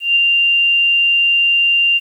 sine tone with ADSR envelope, 2785 Hz, F7, 5 cents flat, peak -8 dBFS, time 0-2 s, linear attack 160 ms, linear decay 10 ms, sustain -2 dB, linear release 34 ms, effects 8-bit

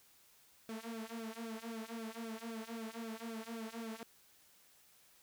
sawtooth tone with flanger, 226 Hz, A3, 47 cents sharp, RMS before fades -45 dBFS, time 0.69-4.03 s, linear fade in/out 0 ms, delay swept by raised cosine 0.99 to 4.39 ms, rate 3.8 Hz, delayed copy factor -0.95, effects white hiss -66 dBFS RMS until 5.22 s

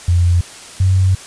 sine tone pair in turn, 87.31 / 94.08 Hz, F2 / F#2, 0 / +29 cents, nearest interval minor second, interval 129 cents, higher second, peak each -9 dBFS, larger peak neither, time 0.08-0.41 / 0.8-1.15 s, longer second, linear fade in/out 5 ms, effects white hiss -35 dBFS RMS until 1.26 s + resampled to 22050 Hz

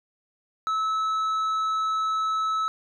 sine tone with tanh clipping, 1300 Hz, E6, 24 cents flat, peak -24 dBFS, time 0.67-2.68 s, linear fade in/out 0 ms, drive 6 dB, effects none

